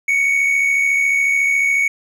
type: tone pair together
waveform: triangle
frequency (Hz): 2226 / 2300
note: C#7 / D7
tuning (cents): +7 / -37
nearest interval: minor second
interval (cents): 56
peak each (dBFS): -12 / -23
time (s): 0.08-1.88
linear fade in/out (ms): 5
effects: none